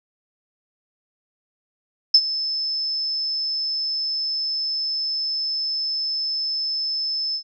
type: tone with ADSR envelope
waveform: sine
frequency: 5250 Hz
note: E8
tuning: 8 cents flat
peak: -7 dBFS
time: 2.14-7.43 s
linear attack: 6 ms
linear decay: 56 ms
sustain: -15 dB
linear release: 80 ms
effects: none